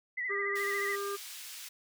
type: tone with vibrato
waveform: sine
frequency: 1975.5 Hz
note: B6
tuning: in tune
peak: -32 dBFS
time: 0.17-0.96 s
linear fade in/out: 10 ms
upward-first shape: sine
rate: 14 Hz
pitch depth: 61 cents each way
type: harmonic tone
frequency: 400.7 Hz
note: G4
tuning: 38 cents sharp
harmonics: 1 / 3 / 4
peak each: -35 / -38 / -47 dBFS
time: 0.29-1.17 s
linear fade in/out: 20 ms
type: high-pass noise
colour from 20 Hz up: pink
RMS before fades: -45 dBFS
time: 0.55-1.69 s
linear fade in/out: 10 ms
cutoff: 2700 Hz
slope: 12 dB/octave
effects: none